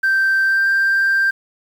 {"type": "tone with pitch glide", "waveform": "sine", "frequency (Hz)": [1563, 1579.3], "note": ["G6", "G6"], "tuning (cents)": [-6, 12], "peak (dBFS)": -11, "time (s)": [0.03, 1.31], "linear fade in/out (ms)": 10, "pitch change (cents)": 18, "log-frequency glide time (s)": [0.45, 0.67], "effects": ["tanh soft clip ceiling -11 dBFS", "7-bit"]}